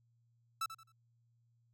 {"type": "tone with echo", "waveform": "45% pulse", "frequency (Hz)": 1319, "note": "E6", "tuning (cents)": 1, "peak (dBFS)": -34, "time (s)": [0.61, 0.66], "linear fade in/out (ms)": 5, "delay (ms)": 87, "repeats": 3, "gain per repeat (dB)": -11, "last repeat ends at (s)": 0.921, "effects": ["added 117 Hz sine -70 dBFS peak until 1.73 s"]}